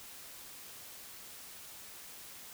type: silence
effects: white hiss -50 dBFS RMS until 2.53 s